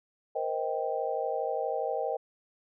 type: chord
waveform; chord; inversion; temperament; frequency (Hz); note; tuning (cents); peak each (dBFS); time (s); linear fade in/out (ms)
sine; C minor seventh; third; just; 470.9 / 523.3 / 627.9 / 784.9; Bb4 / C5 / Eb5 / G5; +18 / 0 / +16 / +2; -34; 0.35-2.17; 10
effects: none